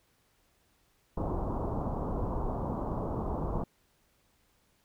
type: low-pass noise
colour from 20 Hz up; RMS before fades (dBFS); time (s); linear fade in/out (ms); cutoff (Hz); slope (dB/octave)
pink; -33; 1.17-3.64; 5; 1100; 48
effects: pink hiss -70 dBFS RMS until 4.84 s